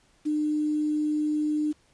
sine tone with quantisation, 302.1 Hz, D4, 49 cents sharp, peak -23 dBFS, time 0.25-1.73 s, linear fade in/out 20 ms, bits 8, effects pink hiss -63 dBFS RMS until 1.93 s + resampled to 22050 Hz

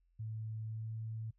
sine tone with pitch glide, 110 to 111.28 Hz, A2 to A2, 0 to +20 cents, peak -39 dBFS, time 0.19-1.31 s, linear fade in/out 10 ms, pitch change +20 cents, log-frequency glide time 0.64-0.91 s, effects noise-tail reverb RT60 0.1 s tail -25 dB re dry + added 43 Hz sine -70 dBFS peak until 1.38 s

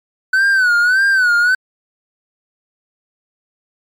triangle tone with vibrato, 1502 Hz, F#6, 26 cents sharp, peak -8 dBFS, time 0.33-1.55 s, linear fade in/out 5 ms, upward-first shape sine, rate 1.7 Hz, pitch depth 110 cents each way, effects MP3 96 kbps

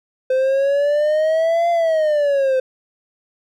triangle exponential two-way sweep, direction up then down, 514 to 690 to 514 Hz, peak -12 dBFS, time 0.3-2.6 s, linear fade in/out 5 ms, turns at 1.7 s, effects none

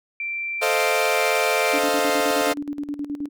sine tone, 2351 Hz, D7, 1 cent sharp, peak -25 dBFS, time 0.2-1.79 s, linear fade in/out 2 ms
sawtooth chord, F dominant seventh, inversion first, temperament equal, 440 / 523.3 / 622.3 / 698.5 Hz, A4 / C5 / Eb5 / F5, 0 / 0 / 0 / 0 cents, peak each -21 dBFS, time 0.61-2.54 s, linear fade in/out 20 ms
sine tone with tremolo, 289.4 Hz, D4, 25 cents flat, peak -24 dBFS, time 1.73-3.29 s, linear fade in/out 10 ms, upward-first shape square, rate 9.5 Hz, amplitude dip 70%
effects none

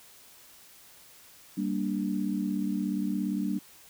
sine chord, G minor, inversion none, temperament equal, 196 / 233.1 / 293.7 Hz, G3 / Bb3 / D4, 0 / 0 / 0 cents, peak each -30 / -33 / -32 dBFS, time 1.57-3.59 s, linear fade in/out 10 ms, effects white hiss -54 dBFS RMS until 3.89 s

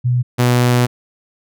sine / sawtooth tone pair in turn, 123.47 / 122.78 Hz, B2 / B2, 0 / -10 cents, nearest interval unison, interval 10 cents, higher first, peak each -12 / -7 dBFS, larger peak second, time 0.04-0.23 / 0.38-0.87 s, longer second, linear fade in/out 20 ms, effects none

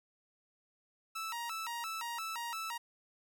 sawtooth tone with vibrato, 1113 Hz, C#6, 7 cents sharp, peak -34 dBFS, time 1.15-2.78 s, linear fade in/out 10 ms, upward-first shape square, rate 2.9 Hz, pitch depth 290 cents each way, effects none

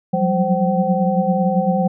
sine tone cluster, 177.2 / 184.8 / 195.1 / 523 / 763 Hz, F3 / F#3 / G3 / C5 / G5, +25 / -2 / -8 / -1 / -47 cents, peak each -21 dBFS, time 0.13-1.88 s, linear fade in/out 10 ms, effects none

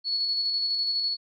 sine tone with tremolo, 4393 Hz, C#8, 16 cents flat, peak -23 dBFS, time 0.04-1.17 s, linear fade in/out 50 ms, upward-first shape square, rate 12 Hz, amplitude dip 25%, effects none

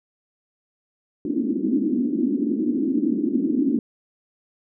white band-pass noise, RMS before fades -22 dBFS, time 1.25-3.79 s, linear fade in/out 2 ms, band 230 to 310 Hz, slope 48 dB/octave, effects none

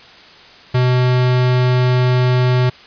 square tone, 125.8 Hz, B2, 32 cents sharp, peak -12 dBFS, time 0.74-2.7 s, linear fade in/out 10 ms, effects white hiss -41 dBFS RMS until 2.86 s + resampled to 11025 Hz

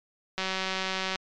click train, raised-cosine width 0.2 ms, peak -12 dBFS, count 148, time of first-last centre 0.38-1.158 s, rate 189 Hz, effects low-pass 5000 Hz 12 dB/octave + MP3 96 kbps

